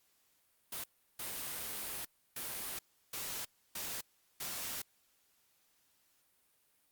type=noise bursts at uneven times; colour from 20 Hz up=white; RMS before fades=-41 dBFS; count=6; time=0.72-0.84 / 1.19-2.05 / 2.36-2.79 / 3.13-3.45 / 3.75-4.01 / 4.4-4.82 s; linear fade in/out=5 ms; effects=white hiss -73 dBFS RMS until 6.91 s + Opus 48 kbps